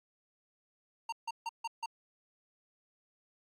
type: tone bursts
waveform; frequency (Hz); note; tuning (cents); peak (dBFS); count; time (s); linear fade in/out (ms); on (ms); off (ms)
square; 920; A#5; -23; -35; 5; 1.09-1.86; 5; 34; 150
effects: low-pass 7000 Hz 12 dB/octave + AAC 48 kbps